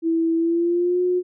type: tone with pitch glide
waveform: sine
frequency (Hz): 328.9 to 360.7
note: E4 to F#4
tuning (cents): -4 to -44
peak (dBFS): -17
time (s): 0.02-1.23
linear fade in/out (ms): 50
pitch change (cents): +160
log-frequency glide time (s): 0.36-1.01
effects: none